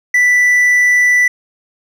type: tone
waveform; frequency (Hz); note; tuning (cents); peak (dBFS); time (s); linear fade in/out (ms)
triangle; 1975.5; B6; 0; -6; 0.14-1.28; 5
effects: none